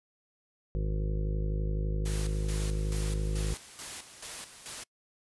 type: harmonic tone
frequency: 51.91 Hz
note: G#1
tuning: in tune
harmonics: 1 / 2 / 3 / 4 / 5 / 6 / 7 / 8 / 9 / 10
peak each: -29 / -38 / -36 / -49 / -51 / -52 / -43 / -54 / -45 / -50 dBFS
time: 0.75-3.54 s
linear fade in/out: 0 ms
type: noise with tremolo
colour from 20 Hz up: white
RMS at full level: -40 dBFS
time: 2.05-4.84 s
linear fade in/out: 10 ms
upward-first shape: square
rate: 2.3 Hz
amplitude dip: 65%
effects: noise-tail reverb RT60 0.1 s tail -26 dB re dry + resampled to 24000 Hz